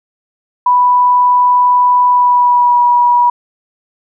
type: tone with pitch glide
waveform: sine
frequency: 987.8 to 969.1 Hz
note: B5 to B5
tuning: 0 to -33 cents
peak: -6 dBFS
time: 0.66-3.3 s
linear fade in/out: 5 ms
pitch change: -33 cents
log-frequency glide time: 2.08-2.8 s
effects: none